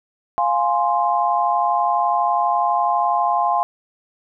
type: chord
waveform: sine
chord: F minor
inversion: none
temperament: equal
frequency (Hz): 698.5 / 830.6 / 1046.5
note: F5 / Ab5 / C6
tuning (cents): 0 / 0 / 0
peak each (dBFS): -20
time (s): 0.38-3.63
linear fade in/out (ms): 0
effects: none